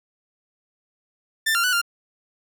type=tone with pitch steps; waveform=sawtooth; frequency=1784 / 1385 / 1485 / 1395 Hz; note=A6 / F6 / F#6 / F6; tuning=+23 / -15 / +6 / -2 cents; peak=-15 dBFS; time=1.46-1.816 s; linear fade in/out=10 ms; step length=89 ms; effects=none